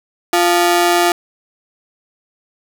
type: ring-modulated tone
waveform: sawtooth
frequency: 523.3 Hz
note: C5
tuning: in tune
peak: -4 dBFS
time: 0.33-1.12 s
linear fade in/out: 2 ms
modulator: 174 Hz
effects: none